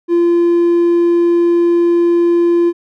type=tone; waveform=triangle; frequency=343.7 Hz; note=F4; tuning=28 cents flat; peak=-6 dBFS; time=0.08-2.73 s; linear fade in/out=50 ms; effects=tanh soft clip ceiling -2 dBFS